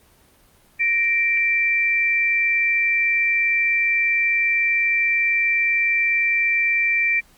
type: tone pair together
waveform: sine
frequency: 1864.4 / 2349 Hz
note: A#6 / D7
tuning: 0 / 0 cents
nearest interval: major third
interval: 400 cents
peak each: -24 / -17 dBFS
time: 0.79-7.21 s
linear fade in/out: 20 ms
effects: pink hiss -55 dBFS RMS until 7.37 s + Opus 24 kbps